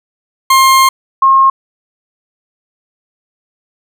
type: tone pair in turn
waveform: 40% pulse / sine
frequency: 1062 / 1074.3 Hz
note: C6 / C6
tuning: +25 / +45 cents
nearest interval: unison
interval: 20 cents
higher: second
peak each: -4 dBFS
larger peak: neither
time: 0.5-0.89 / 1.22-1.5 s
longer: first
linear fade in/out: 5 ms
effects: none